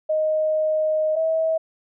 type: tone pair in turn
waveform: sine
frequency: 622.3 / 643.9 Hz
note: D#5 / E5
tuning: 0 / -41 cents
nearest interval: minor second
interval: 59 cents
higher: second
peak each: -18 dBFS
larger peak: neither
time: 0.09-1.16 / 1.16-1.58 s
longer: first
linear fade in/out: 10 ms
effects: none